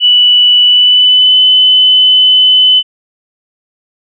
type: tone with pitch glide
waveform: sine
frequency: 2960 to 3020 Hz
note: F#7 to F#7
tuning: 0 to +35 cents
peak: -3 dBFS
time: 0-2.83 s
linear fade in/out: 50 ms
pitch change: +35 cents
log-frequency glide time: 0.64-1.38 s
effects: none